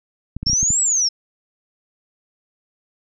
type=clicks; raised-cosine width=5 ms; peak=-14 dBFS; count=7; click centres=0.366 / 0.43 / 0.468 / 0.498 / 0.532 / 0.63 / 0.705 s
type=exponential two-way sweep; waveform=sine; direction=up then down; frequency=5320 to 7902 to 5320 Hz; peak=-15 dBFS; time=0.46-1.09 s; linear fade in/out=10 ms; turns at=0.81 s
effects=none